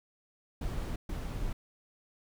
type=noise bursts at uneven times; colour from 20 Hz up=brown; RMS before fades=-35 dBFS; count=2; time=0.61-0.96 / 1.09-1.53 s; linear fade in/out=5 ms; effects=none